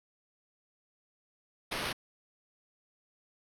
violet noise with sample-and-hold, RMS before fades -35 dBFS, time 1.71-1.93 s, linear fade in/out 10 ms, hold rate 7350 Hz, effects low-pass 12000 Hz 12 dB/octave

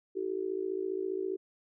sine tone with amplitude modulation, 379.9 Hz, F#4, 46 cents sharp, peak -27 dBFS, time 0.15-1.37 s, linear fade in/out 20 ms, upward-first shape sine, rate 54.9 Hz, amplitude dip 90%, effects none

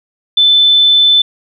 sine tone, 3520 Hz, A7, in tune, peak -5 dBFS, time 0.37-1.22 s, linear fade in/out 5 ms, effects none

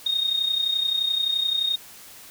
sine tone with amplitude modulation, 3708 Hz, A#7, 10 cents flat, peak -18 dBFS, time 0.06-1.76 s, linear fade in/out 5 ms, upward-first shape sine, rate 31.6 Hz, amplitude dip 65%, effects white hiss -45 dBFS RMS until 2.3 s

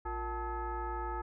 sine tone with frequency modulation, 466.2 Hz, A#4, in tune, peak -34 dBFS, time 0.05-1.22 s, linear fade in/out 10 ms, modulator 410 Hz, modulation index 2.1, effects none

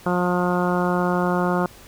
harmonic tone, 178.4 Hz, F3, 37 cents sharp, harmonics 1 / 2 / 3 / 4 / 5 / 6 / 7 / 8, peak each -22 / -25 / -27 / -28 / -29 / -30 / -30 / -31 dBFS, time 0.06-1.66 s, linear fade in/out 2 ms, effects pink hiss -46 dBFS RMS until 1.87 s

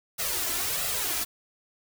white noise with flanger, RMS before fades -29 dBFS, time 0.18-1.25 s, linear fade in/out 20 ms, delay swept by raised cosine 1.5 to 3 ms, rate 1.5 Hz, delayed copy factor +0.7, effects none

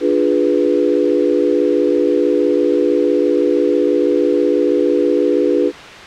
sine chord, D diminished seventh, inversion none, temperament equal, 293.7 / 349.2 / 415.3 / 493.9 Hz, D4 / F4 / Ab4 / Cb5, 0 / 0 / 0 / 0 cents, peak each -17 dBFS, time 0-5.72 s, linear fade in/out 50 ms, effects white hiss -32 dBFS RMS until 6.06 s + low-pass 3000 Hz 12 dB/octave

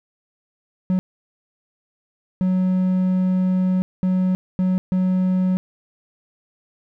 triangle tone bursts at uneven times, 185 Hz, F#3, in tune, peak -14 dBFS, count 5, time 0.9-0.99 / 2.41-3.82 / 4.03-4.35 / 4.59-4.78 / 4.92-5.57 s, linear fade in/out 0 ms, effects none

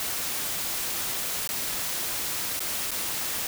white noise with dropouts, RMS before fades -30 dBFS, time 0-3.47 s, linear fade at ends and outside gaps 1 ms, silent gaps 1.475-1.49 / 2.594-2.604 / 2.908-2.915 s, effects none

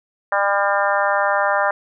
harmonic tone, 200 Hz, G3, 35 cents sharp, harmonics 3 / 4 / 5 / 6 / 7 / 8 / 9, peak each -21 / -22 / -23 / -24 / -24 / -25 / -26 dBFS, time 0.32-1.71 s, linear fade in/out 2 ms, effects none

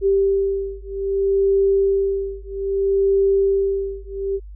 sine beating tone pair, 392 / 392.62 Hz, G4 / G4, 0 / +3 cents, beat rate 0.62 Hz, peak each -19 dBFS, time 0.01-4.4 s, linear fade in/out 50 ms, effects added 50 Hz sine -34 dBFS peak until 4.55 s

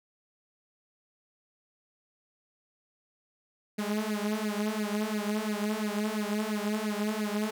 sawtooth tone with flanger, 211.5 Hz, G#3, 32 cents sharp, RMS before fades -31 dBFS, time 3.78-7.51 s, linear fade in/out 10 ms, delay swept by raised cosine 0.43 to 5.23 ms, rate 2.9 Hz, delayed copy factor +1, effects none

